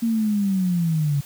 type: linear sweep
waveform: sine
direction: down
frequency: 233.1 to 138.59 Hz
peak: -18 dBFS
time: 0.02-1.21 s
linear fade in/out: 10 ms
effects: white hiss -44 dBFS RMS until 1.25 s

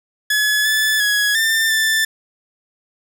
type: tone with pitch steps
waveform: sawtooth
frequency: 1703 / 1737 / 1674 / 1791 / 1769 Hz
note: G#6 / A6 / G#6 / A6 / A6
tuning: +43 / -23 / +13 / +30 / +9 cents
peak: -11 dBFS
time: 0.3-2.05 s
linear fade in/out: 5 ms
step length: 350 ms
effects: none

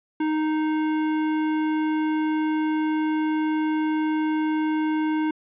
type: tone with hard clipping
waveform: sine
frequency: 310.3 Hz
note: D#4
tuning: 5 cents flat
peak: -23 dBFS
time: 0.2-5.31 s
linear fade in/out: 5 ms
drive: 14 dB
effects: resampled to 8000 Hz

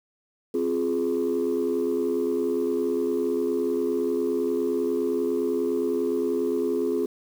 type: chord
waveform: sine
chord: F minor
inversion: second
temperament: just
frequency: 261.9 / 349.2 / 419.1 Hz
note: C4 / F4 / Ab4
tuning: +2 / 0 / +16 cents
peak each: -27 / -26 / -24 dBFS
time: 0.54-7.06 s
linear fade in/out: 5 ms
effects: tanh soft clip ceiling -17 dBFS + 8-bit

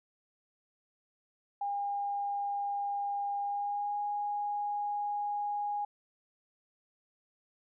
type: tone with pitch glide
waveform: sine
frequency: 808 to 823.5 Hz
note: G#5 to G#5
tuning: -48 to -15 cents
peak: -31 dBFS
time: 1.61-5.85 s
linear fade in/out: 5 ms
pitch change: +33 cents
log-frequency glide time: 3.4-3.99 s
effects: none

